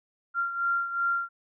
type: beating tone pair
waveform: sine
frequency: 1383 / 1385.7 Hz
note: F6 / F6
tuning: -17 / -14 cents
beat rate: 2.7 Hz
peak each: -26 / -32 dBFS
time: 0.34-1.29 s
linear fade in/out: 50 ms
effects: none

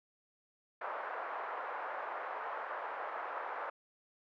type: band-pass noise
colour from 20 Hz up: white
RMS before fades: -41 dBFS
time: 0.81-3.7 s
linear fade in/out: 5 ms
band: 530 to 1400 Hz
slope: 24 dB/octave
effects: none

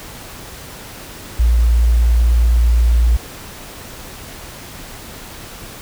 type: tone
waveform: sine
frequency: 58.27 Hz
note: A#1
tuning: in tune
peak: -9 dBFS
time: 1.39-3.17 s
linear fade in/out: 10 ms
effects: pink hiss -34 dBFS RMS until 5.81 s

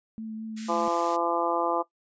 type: tone with vibrato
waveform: sine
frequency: 220 Hz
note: A3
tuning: in tune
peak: -33 dBFS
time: 0.18-0.88 s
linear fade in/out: 0 ms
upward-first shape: triangle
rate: 4.6 Hz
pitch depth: 17 cents each way
type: high-pass noise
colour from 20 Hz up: white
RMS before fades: -41 dBFS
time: 0.56-1.17 s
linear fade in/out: 20 ms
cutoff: 1400 Hz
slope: 48 dB/octave
type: harmonic tone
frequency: 170.2 Hz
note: F3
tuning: 44 cents flat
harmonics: 2 / 3 / 4 / 5 / 6 / 7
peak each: -31 / -31 / -31 / -31 / -31 / -31 dBFS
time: 0.68-1.83 s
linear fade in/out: 20 ms
effects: noise-tail reverb RT60 0.1 s tail -17 dB re dry + resampled to 16000 Hz

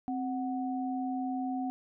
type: tone pair together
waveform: sine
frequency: 261.6 / 740 Hz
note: C4 / F#5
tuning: 0 / 0 cents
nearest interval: octave + tritone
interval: 1800 cents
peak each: -32 / -36 dBFS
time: 0.08-1.7 s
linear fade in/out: 0 ms
effects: none

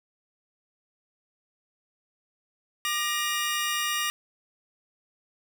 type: tone cluster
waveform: sawtooth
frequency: 1199 / 1877 / 2850 Hz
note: D6 / A#6 / F7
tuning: +36 / +11 / +34 cents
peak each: -27 dBFS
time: 2.85-4.1 s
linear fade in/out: 0 ms
effects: none

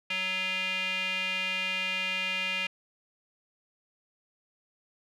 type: tone with band-pass filter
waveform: square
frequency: 186.8 Hz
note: F#3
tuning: 17 cents sharp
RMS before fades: -31 dBFS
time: 0.1-2.67 s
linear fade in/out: 5 ms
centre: 2600 Hz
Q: 6.5
effects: none

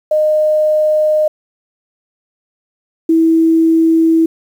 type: tone pair in turn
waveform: sine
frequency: 614 / 325.8 Hz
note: D#5 / E4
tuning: -23 / -20 cents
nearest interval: major seventh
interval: 1097 cents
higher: first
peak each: -9 / -7 dBFS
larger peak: second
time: 0.11-1.28 / 3.09-4.26 s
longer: neither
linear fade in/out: 5 ms
effects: 7-bit

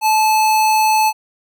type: tone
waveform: square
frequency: 868 Hz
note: A5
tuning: 24 cents flat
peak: -12 dBFS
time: 0.01-1.13 s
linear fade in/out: 50 ms
effects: none

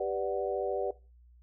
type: chord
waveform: sine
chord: G major seventh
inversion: none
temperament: equal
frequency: 392 / 493.9 / 587.3 / 740 Hz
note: G4 / B4 / D5 / F#5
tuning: 0 / 0 / 0 / 0 cents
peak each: -34 / -34 / -34 / -37 dBFS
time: 0-0.91 s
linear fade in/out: 5 ms
effects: noise-tail reverb RT60 0.3 s tail -19 dB re dry + added 60 Hz sine -55 dBFS peak until 1.42 s

